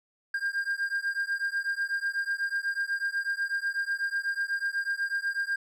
triangle beating tone pair, 1600 / 1608.1 Hz, G6 / G6, +35 / +44 cents, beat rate 8.1 Hz, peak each -29 dBFS, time 0.34-5.56 s, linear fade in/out 5 ms, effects none

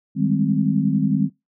sine chord, Ab major seventh, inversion second, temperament equal with one note detuned, 155.56 / 196.56 / 207.7 / 261.6 Hz, Eb3 / G3 / Ab3 / C4, 0 / +5 / 0 / 0 cents, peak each -22 dBFS, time 0.15-1.3 s, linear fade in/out 50 ms, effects noise-tail reverb RT60 0.2 s tail -21 dB re dry

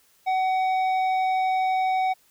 triangle tone with tanh clipping, 752 Hz, F#5, 28 cents sharp, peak -22 dBFS, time 0.26-2.14 s, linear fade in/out 20 ms, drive 13 dB, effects white hiss -61 dBFS RMS until 2.3 s

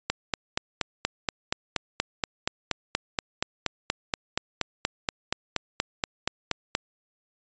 click train, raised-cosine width 0.2 ms, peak -7 dBFS, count 29, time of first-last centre 0.1-6.751 s, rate 4.21 Hz, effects resampled to 16000 Hz

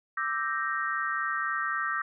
sine chord, E half-diminished seventh, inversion third, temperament equal, 1174.7 / 1318.5 / 1568 / 1864.7 Hz, D6 / E6 / G6 / Bb6, 0 / 0 / 0 / 0 cents, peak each -33 dBFS, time 0.17-2.02 s, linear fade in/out 5 ms, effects none

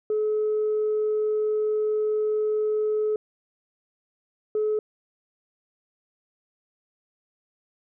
sine tone bursts at uneven times, 427.7 Hz, A4, 49 cents flat, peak -20 dBFS, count 2, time 0.1-3.16 / 4.55-4.79 s, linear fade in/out 2 ms, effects tanh soft clip ceiling -18 dBFS

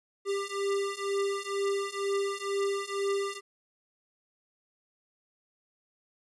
square beating tone pair, 396.1 / 398.2 Hz, G4 / G4, +18 / +27 cents, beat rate 2.1 Hz, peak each -33 / -32 dBFS, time 0.25-3.41 s, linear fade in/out 50 ms, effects resampled to 24000 Hz + 11-bit

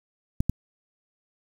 clicks, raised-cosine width 5 ms, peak -10 dBFS, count 2, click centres 0.405 / 0.496 s, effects 7-bit

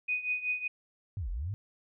sine tone with tremolo, 2489 Hz, D#7, in tune, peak -26 dBFS, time 0.08-0.68 s, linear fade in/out 10 ms, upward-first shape triangle, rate 5.3 Hz, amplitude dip 85%
sine linear two-way sweep, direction down then up, 110 to 38.89 to 110 Hz, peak -32 dBFS, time 1.17-1.54 s, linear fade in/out 0 ms, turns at 1.3 s
effects none

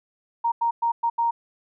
sine tone bursts at uneven times, 932.3 Hz, A#5, in tune, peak -19 dBFS, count 5, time 0.44-0.52 / 0.61-0.71 / 0.82-0.92 / 1.03-1.1 / 1.18-1.31 s, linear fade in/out 10 ms, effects none

